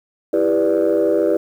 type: chord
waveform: sine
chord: E minor seventh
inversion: none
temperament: equal with one note detuned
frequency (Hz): 329.6 / 398.4 / 493.9 / 587.3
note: E4 / G4 / B4 / D5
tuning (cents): 0 / +28 / 0 / 0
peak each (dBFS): -18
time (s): 0.33-1.37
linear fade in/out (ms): 5
effects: tanh soft clip ceiling -8 dBFS + 8-bit